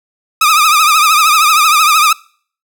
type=tone with vibrato; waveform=sawtooth; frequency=1242 Hz; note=D#6; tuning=3 cents flat; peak=-3 dBFS; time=0.41-2.13 s; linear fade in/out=5 ms; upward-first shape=triangle; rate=13 Hz; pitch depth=110 cents each way; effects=noise-tail reverb RT60 0.5 s tail -24 dB re dry